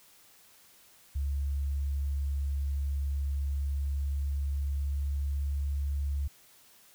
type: tone with pitch glide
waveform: sine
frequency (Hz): 70 to 70.65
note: C#2 to C#2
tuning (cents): +18 to +34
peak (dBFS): -28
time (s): 1.15-6.28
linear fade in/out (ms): 10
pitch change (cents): +16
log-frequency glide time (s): 3.61-5.66
effects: white hiss -59 dBFS RMS until 6.94 s